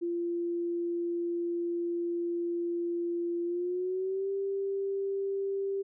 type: tone with pitch glide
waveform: sine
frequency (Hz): 344 to 392.9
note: F4 to G4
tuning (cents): -26 to +4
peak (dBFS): -29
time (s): 0.01-5.83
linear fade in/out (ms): 20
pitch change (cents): +230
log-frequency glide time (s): 3.44-4.3
effects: none